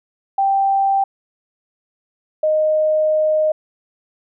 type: tone pair in turn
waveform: sine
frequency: 784 / 619.2 Hz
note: G5 / D#5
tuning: 0 / -9 cents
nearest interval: major third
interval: 409 cents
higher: first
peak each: -13 dBFS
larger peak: neither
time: 0.38-1.04 / 2.43-3.52 s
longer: second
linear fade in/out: 5 ms
effects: none